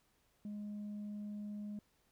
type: tone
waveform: sine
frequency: 207.7 Hz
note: G#3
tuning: in tune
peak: -39 dBFS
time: 0.45-1.79 s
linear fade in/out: 2 ms
effects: tanh soft clip ceiling -40 dBFS + pink hiss -75 dBFS RMS until 2.11 s